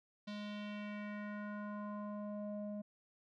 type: tone with low-pass filter sweep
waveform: square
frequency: 207.7 Hz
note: G#3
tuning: in tune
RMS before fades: -44 dBFS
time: 0.27-2.82 s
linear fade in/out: 10 ms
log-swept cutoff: 4100 to 510 Hz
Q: 2.5
effects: none